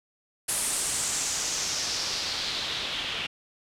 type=noise with low-pass filter sweep; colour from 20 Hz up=white; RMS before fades=-30 dBFS; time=0.48-3.27 s; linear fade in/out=10 ms; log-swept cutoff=10000 to 3000 Hz; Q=2.9; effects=none